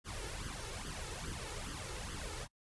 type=noise with flanger; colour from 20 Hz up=pink; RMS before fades=-43 dBFS; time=0.04-2.48 s; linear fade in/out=50 ms; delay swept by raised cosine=0.62 to 2.32 ms; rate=2.4 Hz; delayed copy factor=+0.7; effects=noise-tail reverb RT60 0.1 s tail -25 dB re dry + resampled to 24000 Hz